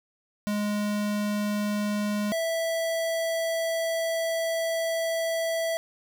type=tone pair in turn; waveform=square; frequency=207.7 / 658.2 Hz; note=G#3 / E5; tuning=0 / -3 cents; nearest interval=octave + minor sixth; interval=1997 cents; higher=second; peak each=-26 dBFS; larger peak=neither; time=0.47-2.32 / 2.32-5.77 s; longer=second; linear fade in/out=0 ms; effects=none